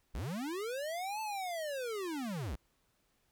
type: linear two-way sweep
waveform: square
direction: up then down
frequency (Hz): 36.64 to 885 to 45.06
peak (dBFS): -37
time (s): 0.14-2.56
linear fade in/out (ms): 10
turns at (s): 1.21
effects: pink hiss -75 dBFS RMS until 3.31 s